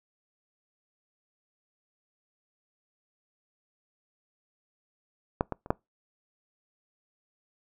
clicks, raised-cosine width 1 ms, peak -10 / -17 / -28 / -9 dBFS, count 4, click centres 5.409 / 5.523 / 5.661 / 5.705 s, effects noise-tail reverb RT60 0.2 s tail -25 dB re dry

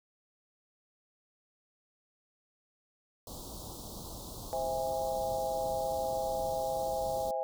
pink band-stop noise, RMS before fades -44 dBFS, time 3.27-7.31 s, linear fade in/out 2 ms, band 1100 to 3600 Hz, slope 48 dB/octave
sine chord, C augmented, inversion none, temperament just, 523.3 / 654.1 / 817.6 Hz, C5 / E5 / G#5, 0 / -14 / -27 cents, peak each -35 dBFS, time 4.53-7.43 s, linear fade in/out 0 ms
effects none

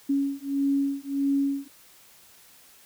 sine beating tone pair, 277.2 / 278.8 Hz, C#4 / C#4, 0 / +10 cents, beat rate 1.6 Hz, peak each -26 dBFS, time 0.09-1.68 s, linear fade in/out 10 ms, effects white hiss -54 dBFS RMS until 2.85 s

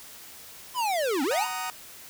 square linear two-way sweep, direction down then up, 1046.5 to 250.8 to 1046.5 Hz, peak -25 dBFS, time 0.74-1.48 s, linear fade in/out 50 ms, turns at 1.23 s
sawtooth chord, D# minor, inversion first, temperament just, 746.7 / 933.4 / 1244.5 Hz, F#5 / A#5 / D#6, +16 / +2 / 0 cents, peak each -31 dBFS, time 1.31-1.7 s, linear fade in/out 0 ms
effects white hiss -46 dBFS RMS until 2.09 s

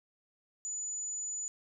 sine tone, 6970 Hz, A8, 17 cents flat, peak -35 dBFS, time 0.65-1.48 s, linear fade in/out 0 ms, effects none

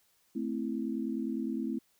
sine chord, A minor, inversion none, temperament equal with one note detuned, 220 / 260 / 329.6 Hz, A3 / C4 / E4, 0 / -11 / 0 cents, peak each -35 / -35 / -37 dBFS, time 0.35-1.79 s, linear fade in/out 10 ms, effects white hiss -70 dBFS RMS until 1.99 s

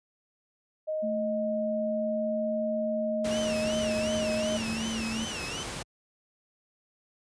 sine tone, 622.3 Hz, D#5, in tune, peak -28 dBFS, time 0.87-4.58 s, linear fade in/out 20 ms
sine tone with pitch glide, 220.5 to 224 Hz, A3 to A3, +4 to +31 cents, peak -31 dBFS, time 1.02-5.26 s, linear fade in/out 20 ms, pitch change +27 cents, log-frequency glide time 1.58-2.65 s
pink noise, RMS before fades -36 dBFS, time 3.24-5.83 s, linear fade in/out 10 ms
30% pulse tone with vibrato, 2794 Hz, F7, in tune, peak -34 dBFS, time 3.31-5.63 s, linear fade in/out 0 ms, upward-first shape sine, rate 2.7 Hz, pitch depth 160 cents each way
effects high-pass 60 Hz 12 dB/octave + resampled to 22050 Hz

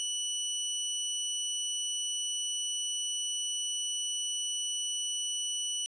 20% pulse tone, 2960 Hz, F#7, in tune, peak -26 dBFS, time 0-5.86 s, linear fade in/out 0 ms, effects resampled to 22050 Hz + 11-bit

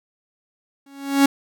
45% pulse tone with exponential growth, 277.2 Hz, C#4, in tune, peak -9 dBFS, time 0.86-1.26 s, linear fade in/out 5 ms, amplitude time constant 86 ms, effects none

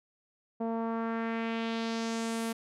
sawtooth tone with low-pass filter sweep, 227.5 Hz, A#3, 42 cents flat, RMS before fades -33 dBFS, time 0.6-2.53 s, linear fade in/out 10 ms, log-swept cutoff 710 to 12000 Hz, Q 1.7, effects none

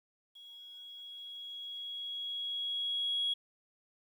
sine tone with level ramp, 3322 Hz, G#7, in tune, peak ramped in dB -50 to -28 dBFS, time 0.35-3.34 s, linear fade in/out 10 ms, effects tanh soft clip ceiling -25 dBFS + 11-bit

